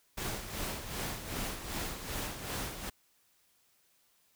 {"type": "noise with tremolo", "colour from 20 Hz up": "pink", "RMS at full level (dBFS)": -36, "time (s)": [0.17, 2.9], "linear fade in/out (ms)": 10, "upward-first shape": "sine", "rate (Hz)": 2.6, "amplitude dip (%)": 60, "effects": ["white hiss -70 dBFS RMS until 4.35 s"]}